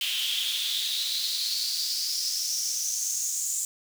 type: noise with high-pass filter sweep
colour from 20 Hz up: pink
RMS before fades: -29 dBFS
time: 0.01-3.65 s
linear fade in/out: 2 ms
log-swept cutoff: 3000 to 7300 Hz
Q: 6.5
effects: none